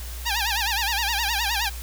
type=tone with vibrato; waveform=10% pulse; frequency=866 Hz; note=A5; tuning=28 cents flat; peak=-14 dBFS; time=0.25-1.7 s; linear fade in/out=20 ms; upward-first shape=sine; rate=9.6 Hz; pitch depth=170 cents each way; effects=added 60 Hz sine -32 dBFS peak until 1.82 s + white hiss -40 dBFS RMS until 1.82 s